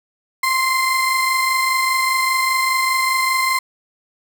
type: tone pair together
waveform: 35% pulse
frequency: 1051 / 2077 Hz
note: C6 / C7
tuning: +7 / -13 cents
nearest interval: octave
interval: 1180 cents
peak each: -16 / -18 dBFS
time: 0.43-3.59 s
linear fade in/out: 5 ms
effects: none